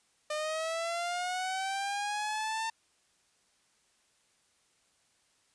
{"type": "linear sweep", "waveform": "sawtooth", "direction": "up", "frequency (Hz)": [602, 902], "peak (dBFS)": -28, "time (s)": [0.3, 2.7], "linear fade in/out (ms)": 5, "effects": ["white hiss -70 dBFS RMS until 5.54 s", "resampled to 22050 Hz"]}